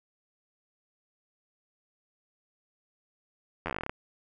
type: slowing click train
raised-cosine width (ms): 0.5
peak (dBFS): -17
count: 13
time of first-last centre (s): 3.66-3.895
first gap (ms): 11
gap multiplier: 1.1
effects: none